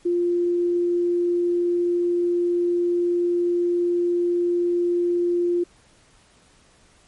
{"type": "tone", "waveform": "sine", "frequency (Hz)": 349.2, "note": "F4", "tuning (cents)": 0, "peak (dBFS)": -18, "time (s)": [0.05, 5.64], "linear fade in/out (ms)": 10, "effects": ["pink hiss -56 dBFS RMS until 7.07 s", "MP3 48 kbps"]}